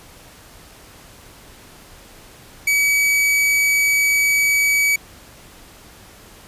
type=tone; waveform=45% pulse; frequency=2277 Hz; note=C#7; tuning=46 cents sharp; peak=-14 dBFS; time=2.67-4.96 s; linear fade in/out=5 ms; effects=pink hiss -44 dBFS RMS until 6.47 s + resampled to 32000 Hz